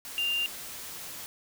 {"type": "tone in noise", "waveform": "sine", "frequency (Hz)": 2794, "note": "F7", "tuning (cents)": 0, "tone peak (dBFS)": -26, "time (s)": [0.18, 0.46], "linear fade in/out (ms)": 0, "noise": "white", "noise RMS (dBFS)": -41, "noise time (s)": [0.05, 1.26], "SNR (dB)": 12, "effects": []}